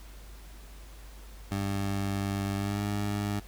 20% pulse tone with pitch glide, 99 to 102.37 Hz, G2 to G#2, +18 to -24 cents, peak -24 dBFS, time 1.51-3.4 s, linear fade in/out 10 ms, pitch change +58 cents, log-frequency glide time 2.58-2.81 s, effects added 50 Hz sine -45 dBFS peak until 3.47 s + pink hiss -54 dBFS RMS until 3.47 s

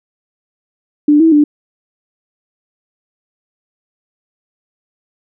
sine tone with pitch steps, 295.7 / 324.6 / 295.4 Hz, D4 / E4 / D4, +12 / -27 / +10 cents, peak -5 dBFS, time 1.08-1.44 s, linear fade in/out 5 ms, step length 120 ms, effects none

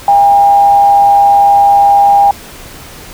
sine tone with frequency modulation, 805 Hz, G5, 46 cents sharp, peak -3 dBFS, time 0.08-2.31 s, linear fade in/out 2 ms, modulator 145 Hz, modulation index 0.25, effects pink hiss -31 dBFS RMS until 3.13 s

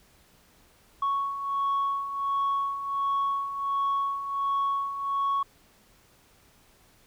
sine beating tone pair, 1108.7 / 1110.1 Hz, C#6 / C#6, 0 / +2 cents, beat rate 1.4 Hz, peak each -31 / -25 dBFS, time 1.02-5.43 s, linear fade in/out 5 ms, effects tanh soft clip ceiling -21 dBFS + pink hiss -60 dBFS RMS until 7.06 s

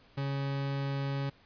40% pulse tone, 138.59 Hz, C#3, in tune, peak -30 dBFS, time 0.17-1.3 s, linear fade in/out 10 ms, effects pink hiss -61 dBFS RMS until 1.45 s + resampled to 11025 Hz

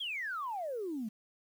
sine exponential sweep, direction down, 3386 to 205.6 Hz, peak -34 dBFS, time 0-1.09 s, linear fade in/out 10 ms, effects tanh soft clip ceiling -30 dBFS + 10-bit

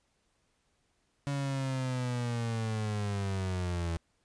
35% pulse linear sweep, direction down, 142 to 82.41 Hz, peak -29 dBFS, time 1.27-3.97 s, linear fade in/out 0 ms, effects pink hiss -74 dBFS RMS until 4.24 s + resampled to 22050 Hz

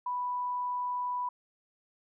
sine tone, 987.8 Hz, B5, in tune, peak -30 dBFS, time 0.06-1.29 s, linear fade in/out 5 ms, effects none

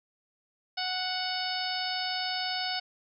harmonic tone with a mistuned harmonic, 739 Hz, F#5, 2 cents flat, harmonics 1 / 2 / 3 / 4 / 5 / 6 / 7, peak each -35 / -38 / -40 / -38 / -39 / -36 / -37 dBFS, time 0.77-2.8 s, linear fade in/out 10 ms, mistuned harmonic 6, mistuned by +19 cents, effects none

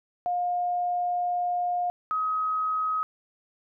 sine tone pair in turn, 711 / 1266.9 Hz, F5 / D#6, +31 / +31 cents, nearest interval minor seventh, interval 1000 cents, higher second, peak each -24 dBFS, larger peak neither, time 0.26-1.9 / 2.11-3.03 s, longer first, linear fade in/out 0 ms, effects none

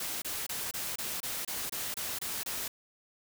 white noise bursts, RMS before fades -36 dBFS, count 11, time 0-2.68 s, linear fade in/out 5 ms, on 220 ms, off 26 ms, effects none

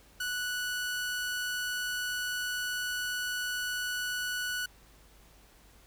sawtooth tone, 1477 Hz, F#6, 3 cents flat, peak -28 dBFS, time 0.2-4.66 s, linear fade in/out 5 ms, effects added 50 Hz sine -60 dBFS peak until 5.86 s + pink hiss -60 dBFS RMS until 5.86 s

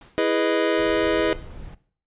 pink noise with exponential decay, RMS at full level -45 dBFS, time 0.01-0.4 s, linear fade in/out 2 ms, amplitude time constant 83 ms
square chord, E major seventh, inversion none, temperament equal, 329.6 / 415.3 / 493.9 / 622.3 Hz, E4 / G#4 / B4 / D#5, 0 / 0 / 0 / 0 cents, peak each -25 dBFS, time 0.18-1.33 s, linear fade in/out 0 ms
brown noise, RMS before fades -38 dBFS, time 0.77-1.75 s, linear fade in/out 10 ms
effects noise-tail reverb RT60 0.5 s tail -17 dB re dry + resampled to 8000 Hz

